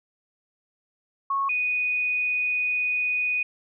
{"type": "tone pair in turn", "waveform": "sine", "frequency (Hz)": [1100, 2481], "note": ["C#6", "D#7"], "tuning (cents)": [-14, -6], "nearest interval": "octave + major second", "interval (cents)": 1408, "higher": "second", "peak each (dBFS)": -22, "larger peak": "neither", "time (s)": [[1.3, 1.49], [1.49, 3.43]], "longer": "second", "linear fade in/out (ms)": 5, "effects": []}